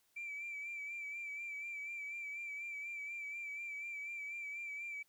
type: tone with vibrato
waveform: sine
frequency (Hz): 2330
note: D7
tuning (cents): -14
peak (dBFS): -40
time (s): 0.16-5.03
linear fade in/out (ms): 10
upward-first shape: sine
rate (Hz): 4.1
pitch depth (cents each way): 39
effects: tanh soft clip ceiling -38 dBFS + white hiss -75 dBFS RMS until 5.08 s